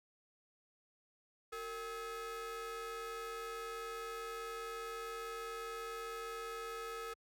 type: ring-modulated tone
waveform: 40% pulse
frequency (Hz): 415.3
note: G#4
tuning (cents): 0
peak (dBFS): -38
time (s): 1.52-7.14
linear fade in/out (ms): 10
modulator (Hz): 873
effects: high-pass 60 Hz 12 dB/octave